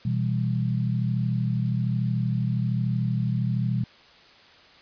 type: chord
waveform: sine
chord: E minor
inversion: second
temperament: just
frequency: 123.61 / 164.81 / 197.78 Hz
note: B2 / E3 / G3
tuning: +2 / 0 / +16 cents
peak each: -24 / -29 / -29 dBFS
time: 0.05-3.84 s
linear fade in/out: 5 ms
effects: white hiss -52 dBFS RMS until 4.81 s + resampled to 11025 Hz